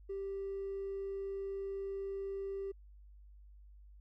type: tone with hard clipping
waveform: sine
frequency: 392 Hz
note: G4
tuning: in tune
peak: -38 dBFS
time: 0.09-2.72 s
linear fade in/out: 10 ms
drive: 1 dB
effects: added 50 Hz sine -54 dBFS peak until 4 s